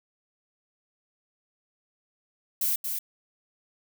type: noise with echo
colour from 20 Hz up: violet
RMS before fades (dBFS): -26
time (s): 2.61-2.76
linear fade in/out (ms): 5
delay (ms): 230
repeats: 1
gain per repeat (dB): -5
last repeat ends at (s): 2.99
effects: none